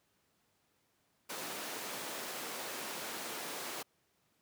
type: high-pass noise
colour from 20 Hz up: pink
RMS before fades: -42 dBFS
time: 1.29-3.83 s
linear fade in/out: 10 ms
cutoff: 330 Hz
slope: 12 dB/octave
effects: pink hiss -75 dBFS RMS until 4.41 s + high-pass 100 Hz 12 dB/octave